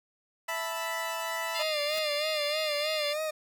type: chord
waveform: 20% pulse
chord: E suspended fourth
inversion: none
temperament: equal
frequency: 659.3 / 880 / 987.8 Hz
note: E5 / A5 / B5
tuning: 0 / 0 / 0 cents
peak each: -30 / -34 / -30 dBFS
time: 0.48-1.63 s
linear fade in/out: 10 ms
type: harmonic tone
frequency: 698.5 Hz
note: F5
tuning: in tune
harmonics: 3 / 4 / 5 / 6 / 7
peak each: -38 / -38 / -38 / -38 / -38 dBFS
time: 1.54-3.14 s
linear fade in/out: 20 ms
type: tone with vibrato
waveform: 40% pulse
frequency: 605 Hz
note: D#5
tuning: 49 cents flat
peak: -29 dBFS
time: 1.59-3.31 s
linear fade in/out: 10 ms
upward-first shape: sine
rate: 3.2 Hz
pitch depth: 70 cents each way
type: noise with exponential growth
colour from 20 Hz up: white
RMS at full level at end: -39 dBFS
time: 1.73-1.99 s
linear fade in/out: 5 ms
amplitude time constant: 56 ms
effects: none